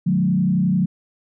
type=tone with frequency modulation; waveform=sine; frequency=182.7 Hz; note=F#3; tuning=22 cents flat; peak=-15 dBFS; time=0.06-0.86 s; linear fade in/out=10 ms; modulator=31.4 Hz; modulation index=1; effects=none